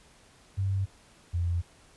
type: tone pair in turn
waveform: sine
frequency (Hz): 97 / 86.42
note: G2 / F2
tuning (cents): -18 / -18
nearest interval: major second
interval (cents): 200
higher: first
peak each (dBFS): -25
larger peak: neither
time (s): 0.57-0.86 / 1.33-1.62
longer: neither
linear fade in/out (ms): 20
effects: pink hiss -58 dBFS RMS until 1.96 s + resampled to 24000 Hz